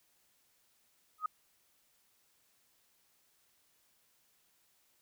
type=tone with exponential growth; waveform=sine; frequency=1255 Hz; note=D#6; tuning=15 cents sharp; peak=-27 dBFS; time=1.18-1.26 s; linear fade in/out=5 ms; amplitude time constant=16 ms; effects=white hiss -72 dBFS RMS until 5.01 s